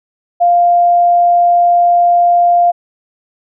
sine tone, 698.5 Hz, F5, in tune, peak -6 dBFS, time 0.4-2.72 s, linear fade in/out 20 ms, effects none

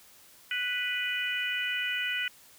harmonic tone, 493.9 Hz, B4, in tune, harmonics 3 / 4 / 5 / 6, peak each -34 / -34 / -34 / -34 dBFS, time 0.51-2.28 s, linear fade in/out 2 ms, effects white hiss -56 dBFS RMS until 2.58 s

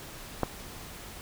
clicks, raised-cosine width 1 ms, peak -11 / -29 dBFS, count 2, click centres 0.433 / 0.437 s, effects pink hiss -44 dBFS RMS until 1.21 s

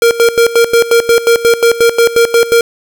square tone with tremolo, 466.2 Hz, A#4, in tune, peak -5 dBFS, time 0.02-2.61 s, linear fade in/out 2 ms, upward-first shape square, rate 5.6 Hz, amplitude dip 80%, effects none

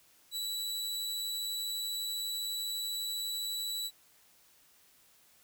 sawtooth tone, 3939 Hz, B7, 5 cents flat, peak -31 dBFS, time 0.31-3.91 s, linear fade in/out 50 ms, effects white hiss -64 dBFS RMS until 5.43 s

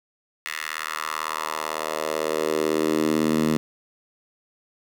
10% pulse tone with high-pass filter sweep, 78 Hz, D#2, 5 cents sharp, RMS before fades -25 dBFS, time 0.46-3.57 s, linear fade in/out 0 ms, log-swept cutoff 1900 to 200 Hz, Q 2.2, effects none

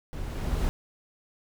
brown noise with level ramp, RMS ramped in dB -36 to -25 dBFS, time 0.13-0.69 s, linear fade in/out 0 ms, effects none

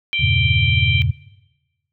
harmonic tone, 784 Hz, G5, in tune, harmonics 3 / 4 / 5, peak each -20 / -22 / -36 dBFS, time 0.13-1.02 s, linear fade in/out 0 ms
sine chord, E diminished seventh, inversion none, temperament equal, 82.41 / 98 / 116.54 / 138.59 Hz, E2 / G2 / Bb2 / Db3, 0 / 0 / 0 / 0 cents, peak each -21 dBFS, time 0.19-1.12 s, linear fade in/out 20 ms
effects noise-tail reverb RT60 1.0 s tail -20 dB re dry

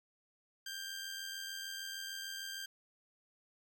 15% pulse tone with amplitude modulation, 1584 Hz, G6, 18 cents sharp, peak -33 dBFS, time 0.66-2.66 s, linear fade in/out 5 ms, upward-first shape sine, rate 86.6 Hz, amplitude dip 45%, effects none

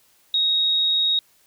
sine tone, 3767 Hz, A#7, 17 cents sharp, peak -17 dBFS, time 0.34-1.19 s, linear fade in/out 2 ms, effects white hiss -59 dBFS RMS until 1.46 s

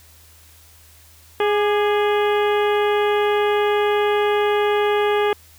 harmonic tone with a mistuned harmonic, 415.3 Hz, G#4, in tune, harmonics 1 / 2 / 3 / 4 / 5 / 6 / 7 / 8, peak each -17 / -23 / -27 / -29 / -31 / -33 / -34 / -35 dBFS, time 1.4-5.33 s, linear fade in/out 2 ms, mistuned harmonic 3, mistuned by -57 cents, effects added 80 Hz sine -50 dBFS peak until 5.58 s + white hiss -50 dBFS RMS until 5.58 s

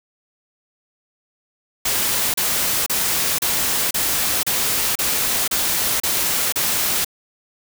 white noise bursts, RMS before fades -20 dBFS, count 10, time 1.85-7.047 s, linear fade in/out 5 ms, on 490 ms, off 33 ms, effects none

